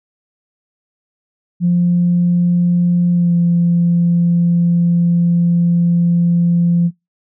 sine tone with pitch glide, 175.1 to 171.99 Hz, F3 to F3, +5 to -26 cents, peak -9 dBFS, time 1.6-6.91 s, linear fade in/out 50 ms, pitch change -31 cents, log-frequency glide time 3.12-3.34 s, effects noise-tail reverb RT60 0.2 s tail -24 dB re dry + tanh soft clip ceiling -5 dBFS

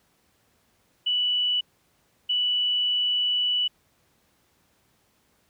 sine tone bursts at uneven times, 2960 Hz, F#7, in tune, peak -21 dBFS, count 2, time 1.06-1.61 / 2.29-3.68 s, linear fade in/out 10 ms, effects pink hiss -66 dBFS RMS until 5.49 s + high-pass 60 Hz 12 dB/octave

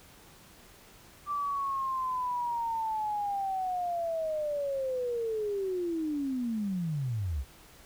sine linear sweep, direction down, 1174.7 to 59.1 Hz, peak -29 dBFS, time 1.26-7.45 s, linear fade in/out 50 ms, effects pink hiss -55 dBFS RMS until 7.85 s

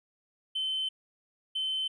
triangle tone pair in turn, 3070 / 3070 Hz, G7 / G7, -37 / -37 cents, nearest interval unison, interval 0 cents, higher neither, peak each -26 dBFS, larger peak neither, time 0.55-0.89 / 1.55-1.88 s, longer first, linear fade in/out 10 ms, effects tanh soft clip ceiling -25 dBFS + resampled to 22050 Hz

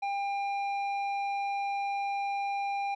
square tone with low-pass filter, 799 Hz, G5, 33 cents sharp, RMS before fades -32 dBFS, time 0.02-2.95 s, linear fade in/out 10 ms, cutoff 2400 Hz, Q 1, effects none

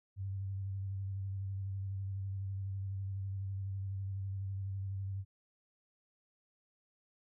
sine tone with vibrato, 97.2 Hz, G2, 14 cents flat, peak -36 dBFS, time 0.16-5.25 s, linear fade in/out 50 ms, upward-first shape square, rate 12 Hz, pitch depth 22 cents each way, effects none

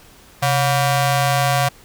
sawtooth ring-modulated tone, 425.4 Hz, G#4, 42 cents sharp, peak -8 dBFS, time 0.42-1.69 s, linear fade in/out 10 ms, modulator 293 Hz, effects pink hiss -47 dBFS RMS until 1.84 s

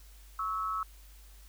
sine tone pair together, 1108.7 / 1302.7 Hz, C#6 / E6, 0 / -21 cents, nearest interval minor third, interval 279 cents, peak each -36 / -32 dBFS, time 0.39-0.83 s, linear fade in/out 2 ms, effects added 50 Hz sine -51 dBFS peak until 1.48 s + white hiss -60 dBFS RMS until 1.48 s

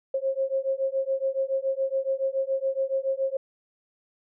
sine beating tone pair, 533 / 540.1 Hz, C5 / C#5, +32 / -45 cents, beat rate 7.1 Hz, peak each -27 dBFS, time 0.14-3.37 s, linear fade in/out 5 ms, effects none

